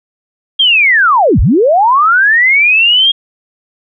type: linear two-way sweep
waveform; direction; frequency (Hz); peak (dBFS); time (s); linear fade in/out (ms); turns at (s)
sine; down then up; 3280 to 35.63 to 3280; -5; 0.59-3.12; 10; 1.4
effects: none